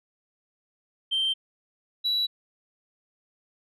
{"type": "tone pair in turn", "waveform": "sine", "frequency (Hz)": [3136, 3925], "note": ["G7", "B7"], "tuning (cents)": [0, -11], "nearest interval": "major third", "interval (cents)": 389, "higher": "second", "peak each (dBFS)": -21, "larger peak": "neither", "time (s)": [[1.11, 1.34], [2.04, 2.27]], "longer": "neither", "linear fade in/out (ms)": 20, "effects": ["tanh soft clip ceiling -20 dBFS"]}